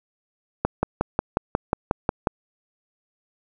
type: click train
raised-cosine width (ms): 1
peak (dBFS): -5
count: 10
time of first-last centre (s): 0.65-2.272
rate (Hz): 5.55
effects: none